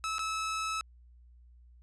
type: tone with dropouts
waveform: sawtooth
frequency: 1300 Hz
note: E6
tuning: 24 cents flat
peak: -28 dBFS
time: 0.04-0.81 s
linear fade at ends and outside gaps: 0 ms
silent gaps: 0.183-0.192 s
effects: added 60 Hz sine -54 dBFS peak until 1.82 s + resampled to 22050 Hz